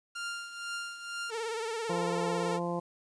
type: tone with tremolo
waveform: sawtooth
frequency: 1396.9 Hz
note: F6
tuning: in tune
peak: -30 dBFS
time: 0.15-1.31 s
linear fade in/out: 10 ms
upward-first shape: triangle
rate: 2.1 Hz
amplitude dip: 70%
type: tone with vibrato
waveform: sawtooth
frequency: 452.3 Hz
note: A4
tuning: 48 cents sharp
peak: -29 dBFS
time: 1.29-2.6 s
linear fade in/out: 50 ms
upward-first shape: sine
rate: 18 Hz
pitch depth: 67 cents each way
type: harmonic tone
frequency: 173.1 Hz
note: F3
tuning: 15 cents flat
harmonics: 1 / 2 / 3 / 4 / 5 / 6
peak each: -35 / -37 / -36 / -40 / -40 / -40 dBFS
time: 1.89-2.8 s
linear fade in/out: 10 ms
effects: resampled to 22050 Hz + 10-bit